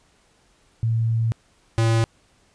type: tone pair in turn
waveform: sine / square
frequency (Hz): 113.7 / 113.7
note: A#2 / A#2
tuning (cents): -43 / -43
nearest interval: unison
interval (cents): 0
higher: neither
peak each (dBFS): -18 / -17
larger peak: second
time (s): 0.83-1.32 / 1.78-2.04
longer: first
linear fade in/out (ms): 0
effects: pink hiss -60 dBFS RMS until 2.54 s + resampled to 22050 Hz